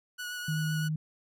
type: tone with vibrato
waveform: sawtooth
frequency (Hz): 1465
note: F#6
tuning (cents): -18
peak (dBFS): -32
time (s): 0.18-0.89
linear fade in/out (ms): 20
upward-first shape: triangle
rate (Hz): 7.8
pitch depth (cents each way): 20
type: tone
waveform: sine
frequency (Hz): 155.56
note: D#3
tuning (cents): 0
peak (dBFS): -28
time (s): 0.48-0.96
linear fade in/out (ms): 5
effects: none